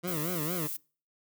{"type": "tone with vibrato", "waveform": "20% pulse", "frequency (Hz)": 165.6, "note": "E3", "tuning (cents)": 8, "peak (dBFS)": -27, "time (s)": [0.03, 0.68], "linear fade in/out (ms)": 20, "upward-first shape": "sine", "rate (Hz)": 4.4, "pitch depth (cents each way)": 180}
{"type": "noise", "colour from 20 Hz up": "violet", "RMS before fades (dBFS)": -36, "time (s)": [0.07, 0.77], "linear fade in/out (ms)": 10}
{"effects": ["noise-tail reverb RT60 0.4 s tail -24 dB re dry"]}